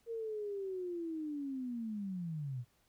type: linear sweep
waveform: sine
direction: down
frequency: 466.2 to 116.54 Hz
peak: -37 dBFS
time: 0.06-2.65 s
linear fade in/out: 50 ms
effects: pink hiss -73 dBFS RMS until 2.88 s